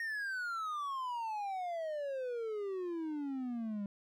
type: exponential sweep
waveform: triangle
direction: down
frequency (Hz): 1864.7 to 198.5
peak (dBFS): -34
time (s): 0-3.86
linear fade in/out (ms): 2
effects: none